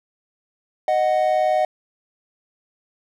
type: tone pair together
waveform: triangle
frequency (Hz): 619.8 / 740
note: D#5 / F#5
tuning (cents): -7 / 0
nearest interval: minor third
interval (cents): 307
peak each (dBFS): -17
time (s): 0.88-1.65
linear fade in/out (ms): 2
effects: none